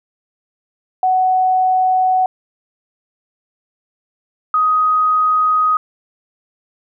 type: tone pair in turn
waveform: sine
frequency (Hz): 745 / 1252.9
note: F#5 / D#6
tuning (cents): +12 / +12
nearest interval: major sixth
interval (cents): 900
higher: second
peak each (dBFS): -11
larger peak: neither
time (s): 1.03-2.26 / 4.54-5.77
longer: neither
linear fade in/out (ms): 2
effects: none

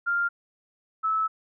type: tone pair in turn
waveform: sine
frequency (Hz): 1396.9 / 1304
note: F6 / E6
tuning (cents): 0 / -19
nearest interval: minor second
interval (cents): 119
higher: first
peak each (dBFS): -22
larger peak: neither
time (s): 0.06-0.29 / 1.03-1.28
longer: second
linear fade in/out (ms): 20
effects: none

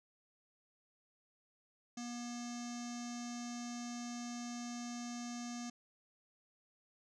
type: tone with low-pass filter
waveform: square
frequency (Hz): 240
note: B3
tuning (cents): -49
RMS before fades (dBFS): -44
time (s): 1.97-5.7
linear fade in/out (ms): 5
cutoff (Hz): 6300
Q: 6.3
effects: none

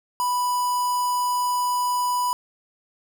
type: tone with notch filter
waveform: square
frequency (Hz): 987.8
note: B5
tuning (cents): 0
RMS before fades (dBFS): -23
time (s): 0.2-2.33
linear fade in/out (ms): 0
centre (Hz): 3200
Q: 1.8
effects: none

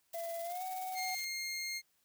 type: noise with tremolo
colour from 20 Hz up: blue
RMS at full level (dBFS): -47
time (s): 0.13-1.25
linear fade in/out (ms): 5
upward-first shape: square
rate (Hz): 19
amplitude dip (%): 40
type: tone with pitch glide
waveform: triangle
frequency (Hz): 673 to 746.7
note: E5 to F#5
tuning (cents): +36 to +16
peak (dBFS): -36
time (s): 0.14-1.15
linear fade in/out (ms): 5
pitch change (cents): +180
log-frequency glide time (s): 0.43-0.63
type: tone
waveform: 20% pulse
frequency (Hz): 2127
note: C7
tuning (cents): +28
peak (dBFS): -32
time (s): 0.94-1.82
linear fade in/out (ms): 50
effects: white hiss -75 dBFS RMS until 2.04 s

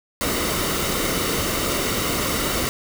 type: noise with comb filter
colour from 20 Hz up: pink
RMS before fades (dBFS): -23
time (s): 0.21-2.69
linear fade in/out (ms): 0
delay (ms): 1.2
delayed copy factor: -0.5
effects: none

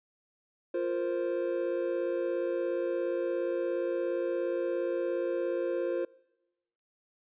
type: chord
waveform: triangle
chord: F suspended fourth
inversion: none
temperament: equal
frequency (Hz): 349.2 / 466.2 / 523.3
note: F4 / Bb4 / C5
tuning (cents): 0 / 0 / 0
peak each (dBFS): -30 / -34 / -30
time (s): 0.74-6.05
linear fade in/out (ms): 5
effects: noise-tail reverb RT60 1.0 s tail -24 dB re dry + resampled to 8000 Hz

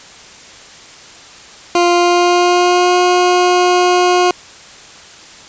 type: tone with pitch glide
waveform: 20% pulse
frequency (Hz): 349.2 to 358.8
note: F4 to F4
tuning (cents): 0 to +47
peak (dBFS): -4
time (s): 1.75-4.31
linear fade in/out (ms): 2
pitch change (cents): +47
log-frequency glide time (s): 1.89-2.96
effects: white hiss -37 dBFS RMS until 5.48 s + resampled to 16000 Hz

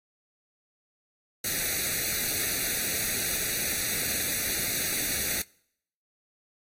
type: noise with comb filter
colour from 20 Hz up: white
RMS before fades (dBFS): -29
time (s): 1.44-5.42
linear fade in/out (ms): 5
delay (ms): 0.48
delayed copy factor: +0.9
effects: noise-tail reverb RT60 0.7 s tail -25 dB re dry + AAC 48 kbps

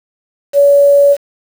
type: tone with quantisation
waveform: sine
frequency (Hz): 567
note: C#5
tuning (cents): +39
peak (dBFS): -4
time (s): 0.53-1.17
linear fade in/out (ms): 50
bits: 5
effects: none

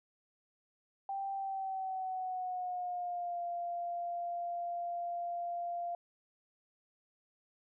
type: tone with pitch glide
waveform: sine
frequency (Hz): 784 to 694.4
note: G5 to F5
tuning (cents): 0 to -10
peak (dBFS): -35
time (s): 1.09-5.95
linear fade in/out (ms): 2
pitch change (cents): -210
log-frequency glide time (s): 1.33-3.42
effects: none

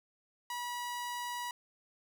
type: tone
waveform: sawtooth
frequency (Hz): 970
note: B5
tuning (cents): -31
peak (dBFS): -33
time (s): 0.5-1.51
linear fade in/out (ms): 2
effects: none

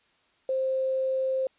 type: tone with quantisation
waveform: sine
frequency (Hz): 526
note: C5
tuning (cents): +9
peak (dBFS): -24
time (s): 0.49-1.47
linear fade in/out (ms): 2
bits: 8
effects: white hiss -66 dBFS RMS until 1.58 s + resampled to 8000 Hz

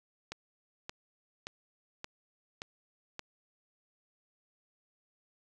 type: click train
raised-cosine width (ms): 0.2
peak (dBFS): -22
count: 6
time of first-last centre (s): 0.32-3.194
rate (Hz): 1.74
effects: none

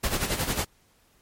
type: noise with tremolo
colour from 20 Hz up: pink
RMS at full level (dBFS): -25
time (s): 0.03-0.65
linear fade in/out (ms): 10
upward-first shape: sine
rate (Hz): 11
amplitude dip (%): 65
effects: pink hiss -63 dBFS RMS until 1.21 s + MP3 64 kbps

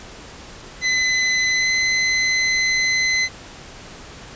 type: tone with pitch glide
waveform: sawtooth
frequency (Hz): 2022 to 2040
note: B6 to C7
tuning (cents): +40 to -44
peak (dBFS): -13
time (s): 0.81-3.29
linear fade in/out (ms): 50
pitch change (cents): +16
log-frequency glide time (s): 1.54-1.69
effects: pink hiss -39 dBFS RMS until 4.35 s + resampled to 16000 Hz

